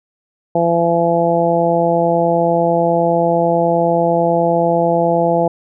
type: harmonic tone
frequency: 169.3 Hz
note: E3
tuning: 46 cents sharp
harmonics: 1 / 2 / 3 / 4 / 5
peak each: -20 / -20 / -16 / -16 / -20 dBFS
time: 0.55-5.48 s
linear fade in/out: 5 ms
effects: none